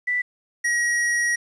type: tone pair in turn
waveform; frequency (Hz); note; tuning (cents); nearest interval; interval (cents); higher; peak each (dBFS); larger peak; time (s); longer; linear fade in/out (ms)
sine / square; 1975.5 / 1901.6; B6 / A#6; 0 / +34; minor second; 66; first; -20; neither; 0.07-0.22 / 0.64-1.36; second; 10
effects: resampled to 22050 Hz + 9-bit